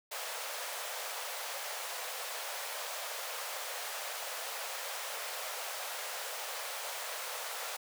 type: high-pass noise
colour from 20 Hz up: pink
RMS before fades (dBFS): -40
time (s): 0.11-7.77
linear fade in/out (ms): 10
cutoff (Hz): 500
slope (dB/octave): 48
effects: none